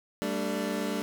25% pulse chord, G suspended second, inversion none, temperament equal with one note detuned, 196 / 224.5 / 293.7 Hz, G3 / A3 / D4, 0 / +35 / 0 cents, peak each -30 dBFS, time 0.22-1.02 s, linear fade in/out 0 ms, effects none

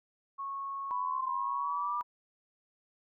sine tone with pitch glide, 1100 to 974.3 Hz, C#6 to B5, -14 to -24 cents, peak -35 dBFS, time 0.38-2.03 s, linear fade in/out 20 ms, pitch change -210 cents, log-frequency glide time 1.18-1.32 s
sine exponential sweep, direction up, 987.8 to 1196 Hz, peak -32 dBFS, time 0.91-2.01 s, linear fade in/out 0 ms
effects none

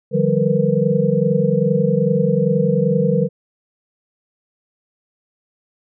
sine tone cluster, 150.5 / 172.9 / 195.4 / 465.1 / 495.6 Hz, D3 / F3 / G3 / A#4 / B4, +43 / -17 / -5 / -4 / +6 cents, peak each -20 dBFS, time 0.11-3.29 s, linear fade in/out 50 ms, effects none

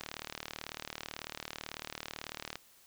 click train, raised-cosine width 0.2 ms, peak -21 dBFS, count 98, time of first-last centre 0.01-2.556 s, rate 38.1 Hz, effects white hiss -62 dBFS RMS until 2.86 s

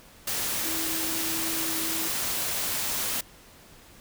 sine tone in noise, 324.1 Hz, E4, 29 cents flat, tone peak -35 dBFS, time 0.65-2.08 s, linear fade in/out 5 ms, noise white, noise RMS -29 dBFS, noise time 0.27-3.21 s, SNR -9 dB, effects pink hiss -52 dBFS RMS until 4 s

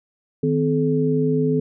sine tone cluster, 155.4 / 256.1 / 429.3 Hz, D#3 / C4 / A4, -2 / -37 / -43 cents, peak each -21 dBFS, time 0.43-1.6 s, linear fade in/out 5 ms, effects none

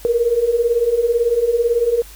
sine beating tone pair, 457.9 / 475.9 Hz, A#4 / A#4, -31 / +36 cents, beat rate 18 Hz, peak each -19 / -15 dBFS, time 0.05-2.02 s, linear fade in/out 0 ms, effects added 50 Hz sine -39 dBFS peak until 2.15 s + white hiss -42 dBFS RMS until 2.15 s

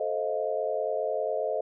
sine chord, F dominant seventh, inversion first, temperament just, 436.5 / 523.8 / 628.6 / 698.5 Hz, A4 / C5 / Eb5 / F5, -14 / +2 / +18 / 0 cents, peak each -32 / -32 / -30 / -35 dBFS, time 0-1.61 s, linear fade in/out 5 ms, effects none

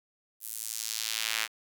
sawtooth tone with high-pass filter sweep, 111 Hz, A2, 16 cents sharp, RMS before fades -34 dBFS, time 0.4-1.48 s, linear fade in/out 50 ms, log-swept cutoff 12000 to 1900 Hz, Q 1.1, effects none

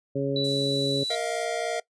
harmonic tone, 138.59 Hz, C#3, in tune, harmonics 1 / 2 / 3 / 4, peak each -30 / -29 / -29 / -30 dBFS, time 0.15-1.04 s, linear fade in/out 10 ms
sine tone, 3951 Hz, B7, in tune, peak -27 dBFS, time 0.36-1.15 s, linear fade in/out 2 ms
white high-pass noise, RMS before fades -40 dBFS, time 0.44-1.45 s, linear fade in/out 5 ms, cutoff 7100 Hz, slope 12 dB/octave
square chord, Bb suspended fourth, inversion none, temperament equal with one note detuned, 466.2 / 635.3 / 698.5 Hz, Bb4 / Eb5 / F5, 0 / +36 / 0 cents, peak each -32 dBFS, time 1.1-1.8 s, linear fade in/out 5 ms
effects noise-tail reverb RT60 0.1 s tail -20 dB re dry + resampled to 22050 Hz

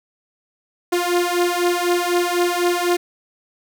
sawtooth beating tone pair, 350 / 354 Hz, F4 / F4, +4 / +23 cents, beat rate 4 Hz, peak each -16 dBFS, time 0.92-2.97 s, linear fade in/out 10 ms, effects none

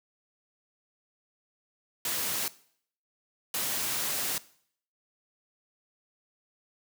white noise bursts at uneven times, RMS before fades -31 dBFS, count 2, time 2.05-2.48 / 3.54-4.38 s, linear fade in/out 2 ms, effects noise-tail reverb RT60 0.6 s tail -19 dB re dry + high-pass 100 Hz 12 dB/octave

